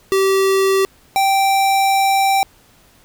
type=tone pair in turn; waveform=square; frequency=386.6 / 781.1 Hz; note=G4 / G5; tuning=-24 / -6 cents; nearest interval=octave; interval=1218 cents; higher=second; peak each=-13 dBFS; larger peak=neither; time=0.12-0.85 / 1.16-2.43 s; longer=second; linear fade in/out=0 ms; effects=pink hiss -51 dBFS RMS until 3.04 s